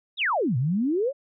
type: exponential two-way sweep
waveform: sine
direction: down then up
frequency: 3963 to 116.5 to 588 Hz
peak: -21 dBFS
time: 0.17-1.13 s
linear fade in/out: 50 ms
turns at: 0.57 s
effects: none